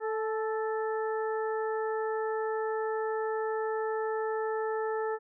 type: harmonic tone with a mistuned harmonic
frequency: 440 Hz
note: A4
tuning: in tune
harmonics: 1 / 2 / 3 / 4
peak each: -30 / -36 / -40 / -42 dBFS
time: 0-5.19 s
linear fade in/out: 50 ms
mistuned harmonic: 2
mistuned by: -25 cents
effects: none